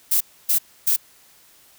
violet noise bursts, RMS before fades -18 dBFS, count 3, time 0.11-0.964 s, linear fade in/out 10 ms, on 98 ms, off 280 ms, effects white hiss -53 dBFS RMS until 1.78 s

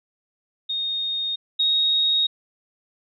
sine tone pair in turn, 3703 / 3755 Hz, A#7 / A#7, -12 / +12 cents, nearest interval unison, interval 24 cents, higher second, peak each -23 / -17 dBFS, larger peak second, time 0.69-1.36 / 1.59-2.27 s, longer second, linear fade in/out 10 ms, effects none

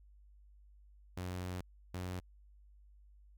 sawtooth tone bursts at uneven times, 90.7 Hz, F#2, 34 cents flat, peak -35 dBFS, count 2, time 1.17-1.61 / 1.94-2.2 s, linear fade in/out 5 ms, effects added 50 Hz sine -58 dBFS peak until 3.37 s

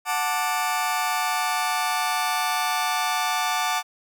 sawtooth chord, D major, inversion first, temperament just, 734.2 / 881 / 1174.7 Hz, F#5 / A5 / D6, -14 / +2 / 0 cents, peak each -23 dBFS, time 0.05-3.83 s, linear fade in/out 50 ms, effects none

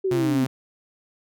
sine linear sweep, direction down, 392 to 246.9 Hz, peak -20 dBFS, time 0.04-0.45 s, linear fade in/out 10 ms
sawtooth tone, 131.9 Hz, C3, 14 cents sharp, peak -21 dBFS, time 0.11-0.47 s, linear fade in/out 5 ms
effects none

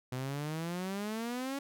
sawtooth exponential sweep, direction up, 125 to 281.5 Hz, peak -31 dBFS, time 0.12-1.59 s, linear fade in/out 5 ms, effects none

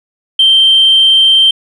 sine tone, 3136 Hz, G7, in tune, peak -3 dBFS, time 0.39-1.51 s, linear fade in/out 5 ms, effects tanh soft clip ceiling 0 dBFS

